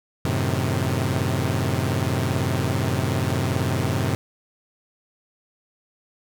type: chord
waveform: sawtooth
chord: F# diminished seventh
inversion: none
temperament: equal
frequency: 92.5 / 110 / 130.81 / 155.56 Hz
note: F#2 / A2 / C3 / Eb3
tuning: 0 / 0 / 0 / 0 cents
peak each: -22 / -23 / -21 / -26 dBFS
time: 0.25-4.15 s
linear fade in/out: 0 ms
effects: none